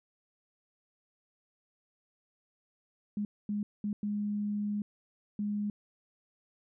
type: tone bursts at uneven times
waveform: sine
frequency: 207 Hz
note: G#3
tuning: 5 cents flat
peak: -30 dBFS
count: 5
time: 3.17-3.25 / 3.49-3.63 / 3.84-3.93 / 4.03-4.82 / 5.39-5.7 s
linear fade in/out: 2 ms
effects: none